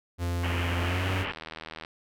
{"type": "tone with pitch glide", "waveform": "45% pulse", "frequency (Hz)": [86.9, 94.22], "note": ["F2", "F#2"], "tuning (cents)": [-8, 32], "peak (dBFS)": -27, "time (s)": [0.18, 1.26], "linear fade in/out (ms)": 50, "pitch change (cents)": 140, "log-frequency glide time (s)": [0.82, 1.13]}
{"type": "low-pass noise", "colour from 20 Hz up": "white", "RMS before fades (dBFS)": -34, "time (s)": [0.43, 1.32], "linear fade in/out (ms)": 5, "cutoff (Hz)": 3100, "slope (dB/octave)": 96}
{"type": "click train", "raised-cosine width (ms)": 0.3, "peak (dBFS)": -23, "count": 84, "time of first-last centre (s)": [0.81, 1.849], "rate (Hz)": 79.9}
{"effects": []}